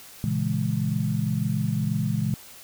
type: chord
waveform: sine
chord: A# half-diminished seventh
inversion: none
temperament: equal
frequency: 116.54 / 138.59 / 164.81 / 207.7 Hz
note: A#2 / C#3 / E3 / G#3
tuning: 0 / 0 / 0 / 0 cents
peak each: -28 dBFS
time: 0.24-2.34 s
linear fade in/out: 0 ms
effects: white hiss -46 dBFS RMS until 2.63 s